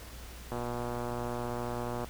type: click train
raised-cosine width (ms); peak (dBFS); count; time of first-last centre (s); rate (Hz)
1; -22; 184; 0.52-2.045; 120
effects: added 60 Hz sine -46 dBFS peak until 2.09 s + pink hiss -49 dBFS RMS until 2.09 s